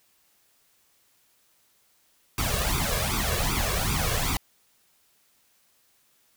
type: noise with flanger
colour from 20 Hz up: pink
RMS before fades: -26 dBFS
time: 2.38-4.37 s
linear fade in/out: 2 ms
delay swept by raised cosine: 0.83 to 1.82 ms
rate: 2.6 Hz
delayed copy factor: +0.85
effects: white hiss -65 dBFS RMS until 6.36 s